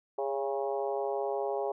harmonic tone with a mistuned harmonic, 136.6 Hz, C#3, 25 cents flat, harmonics 3 / 4 / 5 / 6 / 7 / 8, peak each -33 / -35 / -37 / -37 / -44 / -48 dBFS, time 0.18-1.72 s, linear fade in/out 5 ms, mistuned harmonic 4, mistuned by +36 cents, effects none

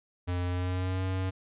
square tone with pitch glide, 89.1 to 93.8 Hz, F2 to F#2, +35 to +24 cents, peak -29 dBFS, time 0.27-1.31 s, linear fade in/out 20 ms, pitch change +89 cents, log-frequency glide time 0.45-1.03 s, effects resampled to 8000 Hz

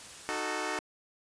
white noise, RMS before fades -47 dBFS, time 0-0.4 s, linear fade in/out 0 ms
10% pulse chord, D# diminished, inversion none, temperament equal with one note detuned, 307.6 / 370 / 440 Hz, D#4 / F#4 / A4, -20 / 0 / 0 cents, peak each -28 dBFS, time 0.29-0.79 s, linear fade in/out 0 ms
effects resampled to 22050 Hz

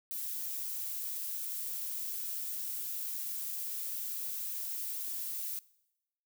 violet noise, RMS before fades -38 dBFS, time 0.11-5.59 s, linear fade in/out 0 ms, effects noise-tail reverb RT60 0.9 s tail -22 dB re dry

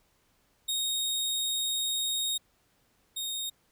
sawtooth tone pair in turn, 3730 / 3712 Hz, A#7 / A#7, 0 / -8 cents, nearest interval unison, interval 8 cents, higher first, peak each -25 / -29 dBFS, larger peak first, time 0.68-2.38 / 3.16-3.5 s, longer first, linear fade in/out 10 ms, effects pink hiss -69 dBFS RMS until 3.71 s

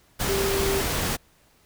sine tone in noise, 392 Hz, G4, in tune, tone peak -24 dBFS, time 0.28-0.82 s, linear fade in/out 20 ms, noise pink, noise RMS -26 dBFS, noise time 0.19-1.17 s, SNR -1 dB, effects pink hiss -60 dBFS RMS until 1.65 s

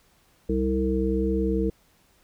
harmonic tone with a mistuned harmonic, 64.9 Hz, C2, 13 cents flat, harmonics 1 / 3 / 5 / 7, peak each -27 / -27 / -27 / -27 dBFS, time 0.49-1.7 s, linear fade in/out 5 ms, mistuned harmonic 3, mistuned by -16 cents, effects pink hiss -62 dBFS RMS until 2.23 s

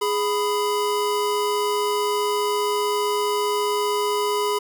square tone pair together, 415.3 / 994.1 Hz, G#4 / B5, 0 / +11 cents, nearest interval octave + minor third, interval 1511 cents, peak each -23 / -25 dBFS, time 0.01-4.59 s, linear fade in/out 10 ms, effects none

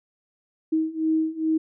sine beating tone pair, 316.3 / 318.7 Hz, D#4 / D#4, +29 / +42 cents, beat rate 2.4 Hz, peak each -25 / -23 dBFS, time 0.72-1.58 s, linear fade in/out 10 ms, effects none

